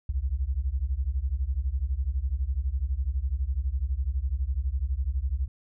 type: beating tone pair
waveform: sine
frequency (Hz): 60.1 / 72.1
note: B1 / D2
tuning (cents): -46 / -31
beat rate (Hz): 12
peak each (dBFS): -28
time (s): 0.09-5.48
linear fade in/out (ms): 5
effects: none